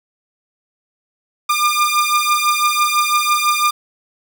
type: beating tone pair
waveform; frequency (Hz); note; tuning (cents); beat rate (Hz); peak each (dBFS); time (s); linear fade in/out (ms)
sawtooth; 1200 / 1206; D6 / D6; +37 / +46; 6; -13; 1.49-3.71; 10
effects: none